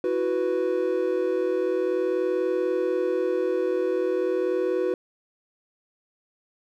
triangle chord, E suspended second, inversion none, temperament equal, 329.6 / 370 / 493.9 Hz, E4 / F#4 / B4, 0 / 0 / 0 cents, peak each -28 / -23 / -24 dBFS, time 0.04-4.94 s, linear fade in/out 2 ms, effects none

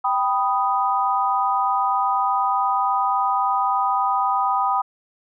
sine chord, G augmented, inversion none, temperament equal, 784 / 987.8 / 1244.5 Hz, G5 / B5 / D#6, 0 / 0 / 0 cents, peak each -22 dBFS, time 0.04-4.82 s, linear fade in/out 10 ms, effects none

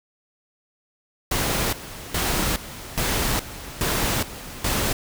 pink noise with tremolo, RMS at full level -23 dBFS, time 1.31-4.93 s, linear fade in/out 5 ms, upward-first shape square, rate 1.2 Hz, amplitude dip 80%, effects none

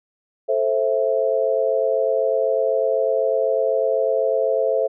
sine chord, A minor, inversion none, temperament just, 440 / 528 / 660 Hz, A4 / C5 / E5, 0 / +16 / +2 cents, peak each -22 / -20 / -22 dBFS, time 0.48-4.88 s, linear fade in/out 20 ms, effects none

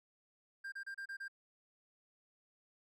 triangle tone bursts, 1592 Hz, G6, 26 cents sharp, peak -40 dBFS, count 6, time 0.64-1.282 s, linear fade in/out 10 ms, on 82 ms, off 30 ms, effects none

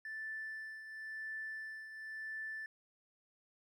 triangle tone with tremolo, 1760 Hz, A6, in tune, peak -36 dBFS, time 0.05-2.66 s, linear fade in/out 2 ms, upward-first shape triangle, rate 0.95 Hz, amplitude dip 70%, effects tanh soft clip ceiling -38 dBFS

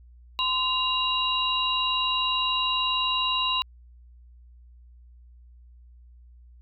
sine tone cluster, 1029 / 2800 / 3887 Hz, C6 / F7 / B7, -29 / +4 / -28 cents, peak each -27 dBFS, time 0.39-3.62 s, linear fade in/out 0 ms, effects added 60 Hz sine -48 dBFS peak until 6.61 s

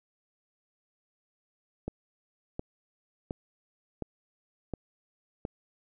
click train, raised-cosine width 2 ms, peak -20 dBFS, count 6, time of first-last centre 1.88-5.451 s, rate 1.4 Hz, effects none

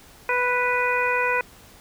harmonic tone, 493.9 Hz, B4, in tune, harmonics 1 / 2 / 3 / 4 / 5, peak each -26 / -25 / -26 / -28 / -26 dBFS, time 0.29-1.41 s, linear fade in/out 2 ms, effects pink hiss -49 dBFS RMS until 1.8 s

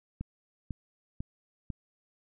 click train, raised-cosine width 5 ms, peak -23 dBFS, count 4, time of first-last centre 0.21-1.703 s, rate 2.01 Hz, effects none

